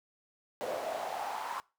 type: noise with high-pass filter sweep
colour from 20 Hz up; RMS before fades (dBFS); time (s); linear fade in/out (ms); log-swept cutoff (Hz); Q
brown; -37; 0.61-1.6; 0; 540 to 1000; 5.3
effects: noise-tail reverb RT60 0.3 s tail -23 dB re dry